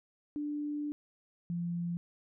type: tone pair in turn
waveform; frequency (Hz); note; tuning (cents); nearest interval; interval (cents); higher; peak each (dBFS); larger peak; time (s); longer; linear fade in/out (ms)
sine; 294.8 / 172.32; D4 / F3; +7 / -23; major sixth; 930; first; -33 / -32; second; 0.36-0.92 / 1.5-1.97; first; 0
effects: none